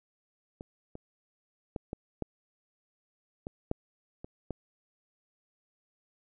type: clicks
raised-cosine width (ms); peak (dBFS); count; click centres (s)
2; -28 / -29 / -21 / -22 / -19 / -24 / -16 / -28 / -21; 9; 0.609 / 0.954 / 1.762 / 1.931 / 2.223 / 3.469 / 3.714 / 4.245 / 4.507
effects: none